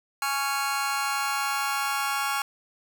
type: chord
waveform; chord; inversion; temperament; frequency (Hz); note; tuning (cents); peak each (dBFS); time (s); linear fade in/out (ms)
sawtooth; Db major; second; just; 831.5 / 1108.7 / 1385.9; Ab5 / Db6 / F6; +2 / 0 / -14; -26; 0.22-2.42; 2
effects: none